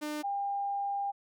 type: tone pair in turn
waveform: sawtooth / sine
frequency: 300 / 800.9 Hz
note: D4 / G5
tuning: +37 / +37 cents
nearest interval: octave + perfect fourth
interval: 1700 cents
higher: second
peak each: -30 / -30 dBFS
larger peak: neither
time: 0.01-0.23 / 0.23-1.12 s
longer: second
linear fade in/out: 20 ms
effects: none